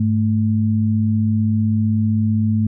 sine tone pair together, 103.3 / 218.9 Hz, G#2 / A3, -9 / -9 cents, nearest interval octave + minor second, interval 1300 cents, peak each -17 dBFS, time 0-2.67 s, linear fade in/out 5 ms, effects none

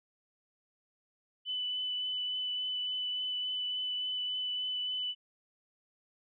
sine tone with vibrato, 2996 Hz, F#7, 21 cents sharp, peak -32 dBFS, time 1.45-5.15 s, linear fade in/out 50 ms, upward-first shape triangle, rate 3.5 Hz, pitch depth 12 cents each way, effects none

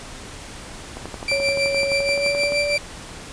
click train, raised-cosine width 1 ms, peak -17 dBFS, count 19, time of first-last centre 0.97-2.522 s, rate 11.6 Hz
30% pulse tone with tremolo, 2349 Hz, D7, in tune, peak -16 dBFS, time 1.28-2.78 s, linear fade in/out 2 ms, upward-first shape sine, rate 6.3 Hz, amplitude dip 65%
sine tone with pitch glide, 556 to 580.6 Hz, C#5 to D5, +5 to -20 cents, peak -21 dBFS, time 1.31-2.77 s, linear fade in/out 10 ms, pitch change +75 cents, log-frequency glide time 1.91-2.6 s
effects pink hiss -37 dBFS RMS until 3.32 s + resampled to 22050 Hz

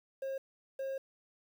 triangle tone bursts at uneven times, 538 Hz, C5, 48 cents sharp, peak -33 dBFS, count 2, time 0.22-0.38 / 0.79-0.98 s, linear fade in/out 5 ms, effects 10-bit

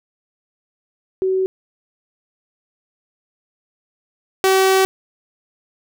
sine / sawtooth tone pair in turn, 377.5 / 381.7 Hz, F#4 / G4, +35 / -46 cents, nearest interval unison, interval 19 cents, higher second, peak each -15 / -8 dBFS, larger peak second, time 1.22-1.46 / 4.44-4.85 s, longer second, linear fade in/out 0 ms, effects none

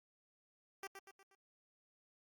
10% pulse tone with echo, 390.2 Hz, G4, 8 cents flat, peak -36 dBFS, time 0.83-0.87 s, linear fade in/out 2 ms, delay 120 ms, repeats 4, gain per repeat -6 dB, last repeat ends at 1.35 s, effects Opus 48 kbps

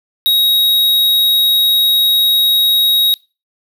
square tone, 3794 Hz, A#7, 30 cents sharp, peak -10 dBFS, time 0.26-3.14 s, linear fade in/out 0 ms, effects noise-tail reverb RT60 0.3 s tail -23 dB re dry

